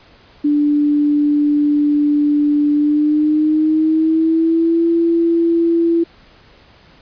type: tone with pitch glide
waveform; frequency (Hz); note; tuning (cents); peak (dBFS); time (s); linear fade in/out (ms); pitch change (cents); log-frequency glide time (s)
sine; 293.7 to 335.4; D4 to E4; 0 to +30; -11; 0.44-6.04; 10; +230; 2.72-4.87
effects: pink hiss -47 dBFS RMS until 7.01 s + resampled to 11025 Hz